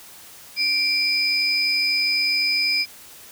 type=tone pair together; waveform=sine; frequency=2351 / 4996 Hz; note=D7 / D#8; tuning=+1 / +6 cents; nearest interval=octave + minor second; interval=1305 cents; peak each=-20 / -19 dBFS; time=0.56-2.86 s; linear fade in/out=50 ms; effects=tanh soft clip ceiling -14 dBFS + white hiss -44 dBFS RMS until 3.31 s